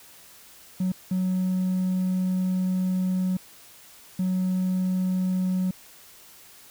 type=tone bursts at uneven times; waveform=triangle; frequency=185 Hz; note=F#3; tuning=in tune; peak=-19 dBFS; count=3; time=0.8-0.92 / 1.11-3.37 / 4.19-5.71 s; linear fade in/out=5 ms; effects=tanh soft clip ceiling -17 dBFS + white hiss -50 dBFS RMS until 6.7 s